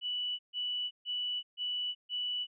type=tone bursts; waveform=sine; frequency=2960 Hz; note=F#7; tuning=in tune; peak=-32 dBFS; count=5; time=0.01-2.47 s; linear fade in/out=50 ms; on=380 ms; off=140 ms; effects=none